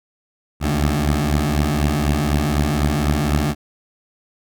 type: beating tone pair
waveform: 15% pulse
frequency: 71.7 / 75.7 Hz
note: D2 / D#2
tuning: -41 / -47 cents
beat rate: 4 Hz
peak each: -13 dBFS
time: 0.6-3.55 s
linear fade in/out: 50 ms
effects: none